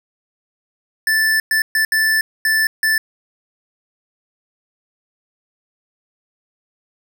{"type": "tone bursts at uneven times", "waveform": "square", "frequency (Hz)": 1759, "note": "A6", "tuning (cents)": -1, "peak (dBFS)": -14, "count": 6, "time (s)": [[1.07, 1.4], [1.51, 1.62], [1.75, 1.85], [1.92, 2.21], [2.45, 2.67], [2.83, 2.98]], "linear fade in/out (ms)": 2, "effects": []}